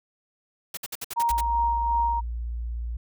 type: noise bursts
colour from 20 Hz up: white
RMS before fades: -33 dBFS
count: 8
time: 0.74-1.409 s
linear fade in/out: 5 ms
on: 32 ms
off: 59 ms
type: tone with tremolo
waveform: sine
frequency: 936 Hz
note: A#5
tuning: 7 cents sharp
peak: -20 dBFS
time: 1.16-2.21 s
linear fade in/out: 20 ms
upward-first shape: sine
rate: 2.7 Hz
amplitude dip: 35%
type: tone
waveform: sine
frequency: 58.27 Hz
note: A#1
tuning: in tune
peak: -28 dBFS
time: 1.3-2.97 s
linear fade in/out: 5 ms
effects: none